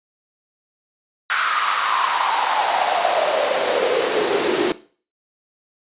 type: noise with high-pass filter sweep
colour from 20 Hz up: pink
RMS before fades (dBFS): -19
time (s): 1.3-4.72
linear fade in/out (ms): 0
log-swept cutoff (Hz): 1400 to 340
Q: 5.6
effects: noise-tail reverb RT60 0.4 s tail -17 dB re dry + resampled to 8000 Hz